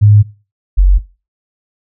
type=tone pair in turn; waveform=sine; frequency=104.3 / 46.46 Hz; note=G#2 / F#1; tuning=+8 / +8 cents; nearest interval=octave + major second; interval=1400 cents; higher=first; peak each=-3 dBFS; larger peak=neither; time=0.01-0.23 / 0.77-0.99 s; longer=neither; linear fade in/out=20 ms; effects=noise-tail reverb RT60 0.3 s tail -18 dB re dry